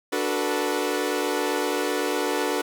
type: chord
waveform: sawtooth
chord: B minor seventh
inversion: first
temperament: equal with one note detuned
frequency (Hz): 293.7 / 370 / 440 / 487.9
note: D4 / F#4 / A4 / B4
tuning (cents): 0 / 0 / 0 / -21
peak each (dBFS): -25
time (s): 0.12-2.62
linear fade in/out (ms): 10
effects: none